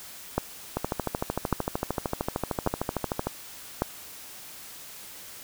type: two click trains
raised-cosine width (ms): 1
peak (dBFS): -12 / -9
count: 34 / 4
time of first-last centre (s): 0.77-3.27 / 0.38-3.82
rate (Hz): 13.2 / 0.872
effects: white hiss -44 dBFS RMS until 5.43 s